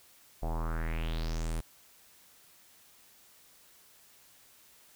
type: tone with low-pass filter sweep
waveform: square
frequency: 40.58 Hz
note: E1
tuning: 26 cents flat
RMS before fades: -33 dBFS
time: 0.42-1.61 s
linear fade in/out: 10 ms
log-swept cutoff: 690 to 11000 Hz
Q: 4.2
effects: white hiss -60 dBFS RMS until 4.95 s